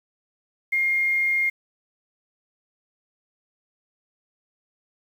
sine tone with quantisation, 2127 Hz, C7, 28 cents sharp, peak -19 dBFS, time 0.72-1.5 s, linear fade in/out 10 ms, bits 8, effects none

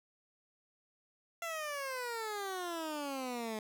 15% pulse exponential sweep, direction down, 683 to 213.2 Hz, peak -31 dBFS, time 1.42-3.59 s, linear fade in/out 2 ms, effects none

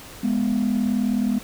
sine tone pair together, 207.6 / 246.9 Hz, G#3 / B3, 0 / 0 cents, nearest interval minor third, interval 300 cents, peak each -20 dBFS, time 0.23-1.39 s, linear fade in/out 10 ms, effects tanh soft clip ceiling -15 dBFS + pink hiss -41 dBFS RMS until 1.43 s

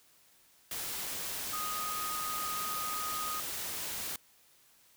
sine tone in noise, 1244.5 Hz, D#6, in tune, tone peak -36 dBFS, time 1.53-3.4 s, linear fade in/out 2 ms, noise white, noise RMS -38 dBFS, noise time 0.71-4.16 s, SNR -1 dB, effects white hiss -64 dBFS RMS until 4.96 s

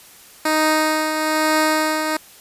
10% pulse tone with tremolo, 311 Hz, D#4, 1 cent flat, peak -6 dBFS, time 0.45-2.17 s, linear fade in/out 5 ms, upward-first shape triangle, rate 1.1 Hz, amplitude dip 50%, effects white hiss -45 dBFS RMS until 2.4 s + resampled to 32000 Hz

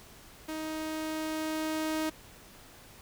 sawtooth tone with level ramp, 313.7 Hz, D#4, 14 cents sharp, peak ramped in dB -31 to -25 dBFS, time 0.48-2.1 s, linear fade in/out 10 ms, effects pink hiss -53 dBFS RMS until 3.01 s

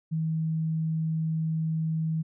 sine tone, 160 Hz, D#3, 49 cents sharp, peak -25 dBFS, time 0.11-2.23 s, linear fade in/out 20 ms, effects none

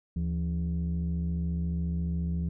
sine tone pair together, 75.73 / 170 Hz, D#2 / F3, -46 / -46 cents, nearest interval octave + major second, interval 1400 cents, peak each -28 dBFS, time 0.16-2.49 s, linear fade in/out 5 ms, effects tanh soft clip ceiling -24 dBFS

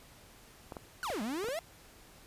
clicks, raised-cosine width 1 ms, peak -27 dBFS, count 5, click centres 0.722 / 0.768 / 1.102 / 1.443 / 1.486 s
45% pulse exponential two-way sweep, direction down then up, 1568 to 200 to 699 Hz, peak -34 dBFS, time 1.03-1.59 s, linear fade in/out 0 ms, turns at 1.22 s
effects pink hiss -57 dBFS RMS until 2.26 s + resampled to 32000 Hz

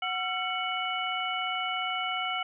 harmonic tone with a mistuned harmonic, 740 Hz, F#5, in tune, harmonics 1 / 2 / 3 / 4, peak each -34 / -34 / -34 / -34 dBFS, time 0.02-2.43 s, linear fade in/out 5 ms, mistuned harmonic 2, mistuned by -150 cents, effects none

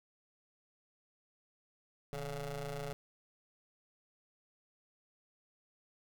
20% pulse ring-modulated tone, 138.59 Hz, C#3, in tune, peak -31 dBFS, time 2.13-2.93 s, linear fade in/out 0 ms, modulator 291 Hz, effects none

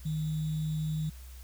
sine tone with sample-and-hold, 155.56 Hz, D#3, in tune, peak -29 dBFS, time 0.05-1.1 s, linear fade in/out 10 ms, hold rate 3675 Hz, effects added 63 Hz sine -44 dBFS peak until 1.43 s + white hiss -56 dBFS RMS until 1.43 s

